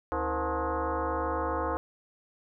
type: tone with frequency modulation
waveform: sine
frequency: 270.9 Hz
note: C#4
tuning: 40 cents flat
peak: -27 dBFS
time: 0.12-1.77 s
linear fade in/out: 0 ms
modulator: 198 Hz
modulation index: 5.2
effects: none